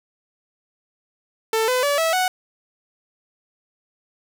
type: tone with pitch steps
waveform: sawtooth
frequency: 444.8 / 505.1 / 573.5 / 651.2 / 739.5 Hz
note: A4 / B4 / D5 / E5 / F#5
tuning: +19 / +39 / -41 / -21 / -1 cents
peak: -14 dBFS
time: 1.53-2.28 s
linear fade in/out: 2 ms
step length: 150 ms
effects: none